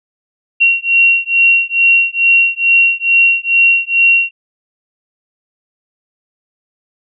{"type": "beating tone pair", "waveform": "sine", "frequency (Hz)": [2742, 2744.3], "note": ["F7", "F7"], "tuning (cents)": [-32, -31], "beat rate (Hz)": 2.3, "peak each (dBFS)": -11, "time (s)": [0.6, 4.31], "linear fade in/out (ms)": 20, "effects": []}